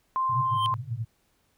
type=tone; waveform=sine; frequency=1046.5 Hz; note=C6; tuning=in tune; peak=-23 dBFS; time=0.16-0.74 s; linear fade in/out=0 ms
type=band-pass noise; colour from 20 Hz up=white; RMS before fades=-33 dBFS; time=0.29-1.05 s; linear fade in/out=10 ms; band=110 to 130 Hz; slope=96 dB/octave
type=tone with exponential growth; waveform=triangle; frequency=3136 Hz; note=G7; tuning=in tune; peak=-24 dBFS; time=0.45-0.66 s; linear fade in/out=0 ms; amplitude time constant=44 ms
effects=pink hiss -69 dBFS RMS until 1.57 s